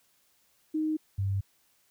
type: tone pair in turn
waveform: sine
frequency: 311.1 / 97.99 Hz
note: D#4 / G2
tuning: 0 / 0 cents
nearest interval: octave + minor sixth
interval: 2000 cents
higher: first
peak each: -26 dBFS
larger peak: neither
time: 0.74-0.97 / 1.18-1.41 s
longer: neither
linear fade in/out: 10 ms
effects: white hiss -68 dBFS RMS until 1.9 s